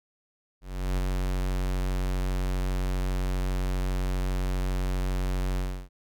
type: tone with ADSR envelope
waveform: square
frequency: 46.25 Hz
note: F#1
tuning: in tune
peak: -24 dBFS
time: 0.61-5.89 s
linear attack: 370 ms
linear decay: 7 ms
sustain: -2 dB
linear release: 310 ms
effects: none